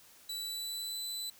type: tone with pitch glide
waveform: sawtooth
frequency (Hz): 3951 to 3999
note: B7 to B7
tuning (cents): 0 to +21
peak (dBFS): -34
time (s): 0.29-1.3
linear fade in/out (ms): 5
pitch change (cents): +21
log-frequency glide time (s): 0.42-1
effects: white hiss -59 dBFS RMS until 1.39 s